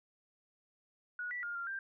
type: tone with pitch steps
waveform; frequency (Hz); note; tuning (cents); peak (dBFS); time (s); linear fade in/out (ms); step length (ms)
sine; 1458 / 1960 / 1414 / 1388 / 1580; F#6 / B6 / F6 / F6 / G6; -26 / -14 / +21 / -11 / +13; -37; 1.19-1.79; 2; 120
effects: none